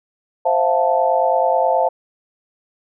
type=chord; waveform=sine; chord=F major seventh; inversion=second; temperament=equal with one note detuned; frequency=523.3 / 659.3 / 708.6 / 880 Hz; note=C5 / E5 / F5 / A5; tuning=0 / 0 / +25 / 0 cents; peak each=-19 dBFS; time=0.45-1.89 s; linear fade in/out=10 ms; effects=none